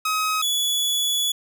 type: tone pair in turn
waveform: sawtooth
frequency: 1268 / 3412 Hz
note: D#6 / G#7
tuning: +32 / +46 cents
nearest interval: octave + perfect fourth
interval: 1714 cents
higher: second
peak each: -17 dBFS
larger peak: neither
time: 0.05-0.42 / 0.42-1.32 s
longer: second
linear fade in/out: 5 ms
effects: none